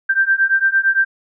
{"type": "beating tone pair", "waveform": "sine", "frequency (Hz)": [1568, 1576.8], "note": ["G6", "G6"], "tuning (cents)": [0, 10], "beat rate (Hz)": 8.8, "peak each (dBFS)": [-16, -15], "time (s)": [0.09, 1.05], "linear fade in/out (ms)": 10, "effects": []}